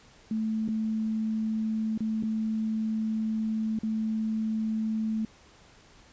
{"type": "tone with dropouts", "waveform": "sine", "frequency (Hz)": 219.4, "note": "A3", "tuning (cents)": -5, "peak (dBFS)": -26, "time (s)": [0.31, 5.25], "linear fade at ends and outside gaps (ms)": 2, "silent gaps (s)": [[0.679, 0.687], [1.977, 2.005], [2.226, 2.234], [3.789, 3.833]], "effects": ["pink hiss -56 dBFS RMS until 6.12 s", "resampled to 16000 Hz"]}